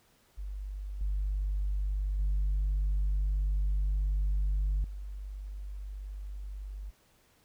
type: tone with level steps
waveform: sine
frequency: 49.25 Hz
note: G1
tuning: 9 cents sharp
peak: -35 / -27 / -24 / -37 dBFS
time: 0.37-6.91 s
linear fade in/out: 20 ms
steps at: 1.01 / 2.19 / 4.84 s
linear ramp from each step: 2 ms
effects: tanh soft clip ceiling -24 dBFS + pink hiss -66 dBFS RMS until 7.44 s